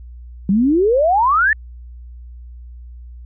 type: exponential sweep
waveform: sine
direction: up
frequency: 185 to 1823 Hz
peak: -11 dBFS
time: 0.49-1.53 s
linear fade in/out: 2 ms
effects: added 60 Hz sine -33 dBFS peak until 3.25 s